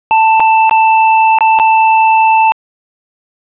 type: tone with dropouts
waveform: square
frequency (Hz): 885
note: A5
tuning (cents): +10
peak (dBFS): -6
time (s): 0.11-2.52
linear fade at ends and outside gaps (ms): 0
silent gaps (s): 0.397-0.403 / 0.695-0.711 / 1.386-1.408 / 1.589-1.598
effects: resampled to 8000 Hz + 8-bit